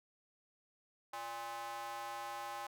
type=tone with high-pass filter; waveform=square; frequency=116.54 Hz; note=A#2; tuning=in tune; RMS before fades=-44 dBFS; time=1.13-2.67 s; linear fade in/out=5 ms; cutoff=870 Hz; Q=3.4; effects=none